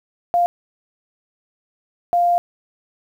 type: tone bursts at uneven times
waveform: sine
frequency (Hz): 698.5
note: F5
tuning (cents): 0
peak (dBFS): -13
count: 2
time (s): 0.34-0.46 / 2.13-2.38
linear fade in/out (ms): 0
effects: 8-bit